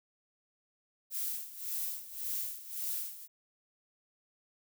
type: noise with tremolo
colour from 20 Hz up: violet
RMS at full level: -35 dBFS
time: 1.1-3.28 s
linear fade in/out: 50 ms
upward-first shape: sine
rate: 1.8 Hz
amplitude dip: 80%
effects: none